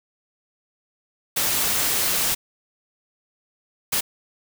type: noise bursts at uneven times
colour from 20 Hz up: white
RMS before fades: -22 dBFS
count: 2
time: 1.36-2.35 / 3.92-4.01 s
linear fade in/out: 10 ms
effects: none